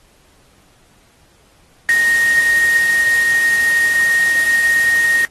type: tone in noise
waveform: sine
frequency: 1861 Hz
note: A#6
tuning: 3 cents flat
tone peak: -11 dBFS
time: 1.89-5.25 s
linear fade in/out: 0 ms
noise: white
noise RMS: -26 dBFS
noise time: 1.89-5.25 s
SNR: +12 dB
effects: pink hiss -53 dBFS RMS until 5.3 s + AAC 32 kbps